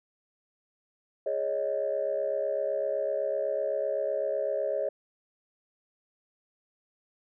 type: chord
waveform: sine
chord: Ab suspended fourth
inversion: none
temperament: equal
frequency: 415.3 / 554.4 / 622.3 Hz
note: Ab4 / Db5 / Eb5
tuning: 0 / 0 / 0 cents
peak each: -34 / -29 / -30 dBFS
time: 1.26-4.89 s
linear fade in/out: 5 ms
effects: tanh soft clip ceiling -19 dBFS